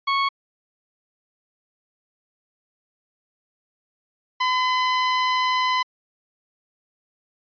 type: tone pair in turn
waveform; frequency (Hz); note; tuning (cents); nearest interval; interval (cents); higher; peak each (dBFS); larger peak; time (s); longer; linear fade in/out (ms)
sawtooth; 1104 / 1014; C#6 / B5; -7 / +45; minor second; 148; first; -15 / -15; neither; 0.07-0.29 / 4.4-5.83; second; 10
effects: resampled to 11025 Hz